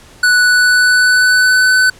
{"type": "tone with pitch glide", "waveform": "square", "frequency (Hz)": [1480, 1508.5], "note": ["F#6", "F#6"], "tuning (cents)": [0, 33], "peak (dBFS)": -8, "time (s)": [0.23, 1.9], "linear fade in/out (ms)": 5, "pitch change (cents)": 33, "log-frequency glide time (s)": [0.42, 1.74], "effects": ["pink hiss -41 dBFS RMS until 1.99 s", "low-pass 10000 Hz 12 dB/octave"]}